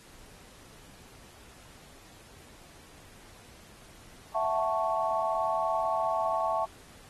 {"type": "chord", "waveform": "sine", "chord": "F# minor seventh", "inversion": "third", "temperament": "equal", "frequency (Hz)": [659.3, 740, 880, 1108.7], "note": ["E5", "F#5", "A5", "C#6"], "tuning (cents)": [0, 0, 0, 0], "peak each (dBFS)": [-30, -34, -31, -32], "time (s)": [4.34, 6.66], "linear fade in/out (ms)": 20, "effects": ["pink hiss -54 dBFS RMS until 7.09 s", "AAC 32 kbps"]}